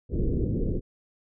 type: low-pass noise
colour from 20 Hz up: pink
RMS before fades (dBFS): -26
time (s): 0.09-0.81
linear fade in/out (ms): 50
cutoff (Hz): 460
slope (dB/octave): 48
effects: none